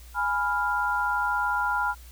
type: chord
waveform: sine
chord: F diminished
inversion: first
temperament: equal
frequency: 830.6 / 987.8 / 1396.9 Hz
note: Ab5 / Cb6 / F6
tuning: 0 / 0 / 0 cents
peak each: -29 / -28 / -26 dBFS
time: 0.14-1.95 s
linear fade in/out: 50 ms
effects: added 60 Hz sine -44 dBFS peak until 2.11 s + white hiss -53 dBFS RMS until 2.11 s